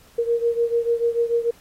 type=beating tone pair; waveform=sine; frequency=466.2 / 473 Hz; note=A#4 / A#4; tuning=0 / +25 cents; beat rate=6.8 Hz; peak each=-20 / -23 dBFS; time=0.18-1.51 s; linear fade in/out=10 ms; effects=pink hiss -53 dBFS RMS until 1.6 s + AAC 48 kbps